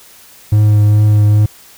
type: tone with vibrato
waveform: triangle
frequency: 105.2 Hz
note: G#2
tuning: 23 cents sharp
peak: -4 dBFS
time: 0.52-1.46 s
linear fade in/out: 5 ms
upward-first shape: triangle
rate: 2.4 Hz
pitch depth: 16 cents each way
effects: white hiss -41 dBFS RMS until 1.77 s